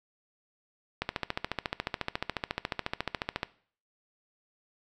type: click train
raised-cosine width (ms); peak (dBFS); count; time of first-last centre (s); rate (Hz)
0.3; -13; 35; 1.02-3.431; 14.1
effects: noise-tail reverb RT60 0.5 s tail -19 dB re dry